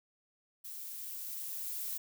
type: noise with level ramp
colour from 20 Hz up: violet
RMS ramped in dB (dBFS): -45 to -38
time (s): 0.64-1.98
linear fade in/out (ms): 10
effects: none